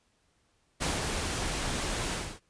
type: noise with ADSR envelope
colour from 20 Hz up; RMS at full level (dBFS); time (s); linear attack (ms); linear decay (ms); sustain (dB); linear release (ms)
pink; -29; 0.8-2.4; 23; 180; -3; 280
effects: pink hiss -71 dBFS RMS until 2.49 s + resampled to 22050 Hz